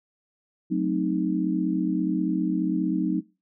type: chord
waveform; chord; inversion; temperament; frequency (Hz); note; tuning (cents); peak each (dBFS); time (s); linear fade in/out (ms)
sine; F# diminished seventh; none; equal; 185 / 220 / 261.6 / 311.1; F#3 / A3 / C4 / Eb4; 0 / 0 / 0 / 0; -26 / -32 / -29 / -26; 0.7-3.21; 20
effects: noise-tail reverb RT60 0.3 s tail -23 dB re dry